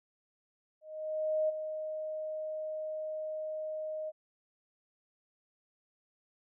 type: tone with ADSR envelope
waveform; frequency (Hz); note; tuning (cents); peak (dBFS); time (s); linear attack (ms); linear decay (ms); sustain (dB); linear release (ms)
sine; 622; D#5; -1; -26; 0.81-4.12; 680; 16; -9; 36
effects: none